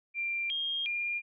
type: tone with pitch steps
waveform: sine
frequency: 2373 / 3231 / 2406 Hz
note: D7 / G#7 / D7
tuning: +17 / -48 / +41 cents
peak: -30 dBFS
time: 0.14-1.22 s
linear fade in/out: 50 ms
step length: 360 ms
effects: none